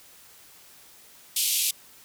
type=band-pass noise; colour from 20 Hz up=white; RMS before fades=-25 dBFS; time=1.36-1.71 s; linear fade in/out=5 ms; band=2500 to 14000 Hz; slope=48 dB/octave; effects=white hiss -52 dBFS RMS until 2.04 s